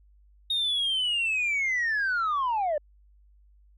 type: linear sweep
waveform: sine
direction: down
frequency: 3731 to 570 Hz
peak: -22 dBFS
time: 0.5-2.78 s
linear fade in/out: 5 ms
effects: tanh soft clip ceiling -22 dBFS + added 50 Hz sine -55 dBFS peak until 3.77 s